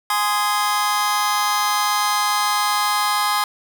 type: chord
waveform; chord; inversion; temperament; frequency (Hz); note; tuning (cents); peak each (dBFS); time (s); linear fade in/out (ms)
sawtooth; Ab major; none; just; 830.6 / 1038.3 / 1245.9; Ab5 / C6 / Eb6; 0 / -14 / +2; -18; 0.1-3.44; 2
effects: none